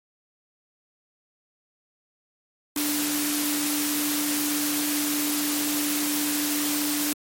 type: tone in noise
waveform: sine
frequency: 294.7 Hz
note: D4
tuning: 6 cents sharp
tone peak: -26 dBFS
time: 2.76-7.13 s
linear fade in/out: 2 ms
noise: white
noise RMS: -27 dBFS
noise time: 2.76-7.13 s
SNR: -2 dB
effects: high-pass 150 Hz 12 dB/octave + MP3 64 kbps